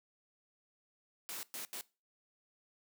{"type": "noise bursts at uneven times", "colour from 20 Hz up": "white", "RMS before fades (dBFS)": -43, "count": 3, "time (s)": [[1.29, 1.43], [1.54, 1.65], [1.73, 1.81]], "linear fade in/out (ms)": 0, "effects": ["noise-tail reverb RT60 0.3 s tail -21 dB re dry", "high-pass 200 Hz 12 dB/octave"]}